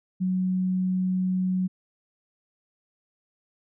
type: tone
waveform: sine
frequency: 185 Hz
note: F#3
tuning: in tune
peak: -22 dBFS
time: 0.2-1.68 s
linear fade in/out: 20 ms
effects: none